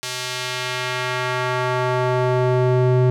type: tone with band-pass filter sweep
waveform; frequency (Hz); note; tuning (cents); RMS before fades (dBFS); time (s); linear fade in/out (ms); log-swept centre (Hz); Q
square; 126.2; B2; +38; -20; 0.03-3.1; 0; 5400 to 280; 0.79
effects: none